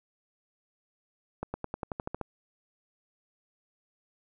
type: accelerating click train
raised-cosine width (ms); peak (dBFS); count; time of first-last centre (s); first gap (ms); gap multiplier
1; -19; 10; 1.43-2.213; 110; 0.94
effects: none